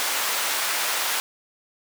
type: high-pass noise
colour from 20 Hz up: pink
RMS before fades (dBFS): -25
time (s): 0-1.2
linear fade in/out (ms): 0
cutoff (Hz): 920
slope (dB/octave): 12
effects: none